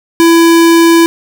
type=tone; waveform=square; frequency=333.6 Hz; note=E4; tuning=21 cents sharp; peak=-4 dBFS; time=0.2-1.06 s; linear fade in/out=0 ms; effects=7-bit